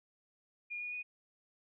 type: tone with pitch steps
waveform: sine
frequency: 2426 / 2449 / 2471 Hz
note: D#7 / D#7 / D#7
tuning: -44 / -28 / -13 cents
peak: -38 dBFS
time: 0.7-1.03 s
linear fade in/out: 20 ms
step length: 110 ms
effects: none

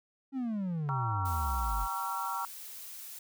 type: exponential sweep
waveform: triangle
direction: down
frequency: 277.2 to 44 Hz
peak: -29 dBFS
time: 0.32-1.88 s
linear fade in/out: 50 ms
type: chord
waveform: sine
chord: G diminished seventh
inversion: none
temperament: just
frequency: 784 / 940.8 / 1128.9 / 1354.7 Hz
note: G5 / Bb5 / Db6 / Fb6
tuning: 0 / +16 / +31 / +47 cents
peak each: -41 / -36 / -39 / -37 dBFS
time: 0.89-2.45 s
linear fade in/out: 0 ms
type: noise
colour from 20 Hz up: blue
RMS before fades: -45 dBFS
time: 1.25-3.19 s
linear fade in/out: 5 ms
effects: none

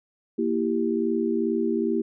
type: chord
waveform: sine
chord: E diminished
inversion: second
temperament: equal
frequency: 233.1 / 329.6 / 392 Hz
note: Bb3 / E4 / G4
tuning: 0 / 0 / 0 cents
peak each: -26 dBFS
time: 0.38-2.02 s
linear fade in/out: 10 ms
effects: none

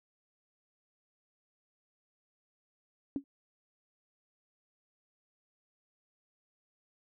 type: tone with exponential decay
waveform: sine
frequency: 277.2 Hz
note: C#4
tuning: in tune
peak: -26 dBFS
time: 3.16-3.24 s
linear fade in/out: 1 ms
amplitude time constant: 16 ms
effects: none

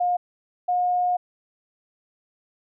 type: tone pair in turn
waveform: sine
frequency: 713 / 718.4 Hz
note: F5 / F5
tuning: +36 / +49 cents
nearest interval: unison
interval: 13 cents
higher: second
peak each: -19 dBFS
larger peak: neither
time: 0-0.17 / 0.68-1.17 s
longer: second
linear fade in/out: 10 ms
effects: none

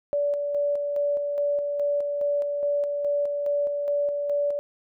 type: tone with tremolo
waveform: sine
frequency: 577 Hz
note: D5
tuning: 31 cents flat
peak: -21 dBFS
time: 0.13-4.59 s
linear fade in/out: 0 ms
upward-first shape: square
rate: 2.4 Hz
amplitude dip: 35%
effects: none

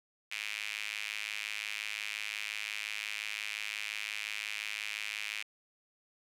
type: tone with high-pass filter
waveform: sawtooth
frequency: 105.7 Hz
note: G#2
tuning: 31 cents sharp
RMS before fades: -39 dBFS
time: 0.31-5.43 s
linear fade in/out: 10 ms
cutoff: 2400 Hz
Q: 4.1
effects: low-pass 12000 Hz 12 dB/octave

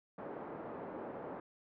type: band-pass noise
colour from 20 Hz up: pink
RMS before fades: -45 dBFS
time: 0.18-1.4 s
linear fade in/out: 2 ms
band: 290 to 880 Hz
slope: 12 dB/octave
effects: low-pass 2000 Hz 12 dB/octave

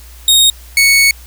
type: tone pair in turn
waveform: sawtooth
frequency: 3729 / 2217 Hz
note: A#7 / C#7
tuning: 0 / 0 cents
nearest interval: major sixth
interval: 900 cents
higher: first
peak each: -3 dBFS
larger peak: neither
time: 0.28-0.5 / 0.77-1.11 s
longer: second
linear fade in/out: 2 ms
effects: added 60 Hz sine -34 dBFS peak until 1.26 s + white hiss -41 dBFS RMS until 1.26 s

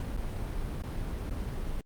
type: noise with dropouts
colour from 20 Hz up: brown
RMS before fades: -34 dBFS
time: 0-1.81 s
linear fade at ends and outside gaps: 2 ms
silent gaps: 0.167-0.173 / 0.822-0.835 / 1.298-1.308 s
effects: Opus 48 kbps

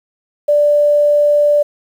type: tone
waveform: sine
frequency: 587.3 Hz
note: D5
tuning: in tune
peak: -8 dBFS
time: 0.48-1.63 s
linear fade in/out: 10 ms
effects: 7-bit

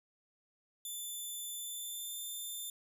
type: tone with pitch glide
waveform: 5% pulse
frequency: 3520 to 3561 Hz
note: A7 to A7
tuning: 0 to +20 cents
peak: -33 dBFS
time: 0.85-2.7 s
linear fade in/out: 2 ms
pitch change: +20 cents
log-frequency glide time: 1.56-2.18 s
effects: none

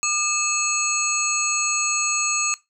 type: tone cluster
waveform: sine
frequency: 1212 / 2605 / 4263 / 6650 / 7770 Hz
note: D#6 / E7 / C8 / G#8 / B8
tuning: -46 / -21 / +32 / +1 / -29 cents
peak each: -28 / -25 / -31 / -23 / -29 dBFS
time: 0.03-2.54 s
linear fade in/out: 0 ms
effects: noise-tail reverb RT60 0.2 s tail -19 dB re dry

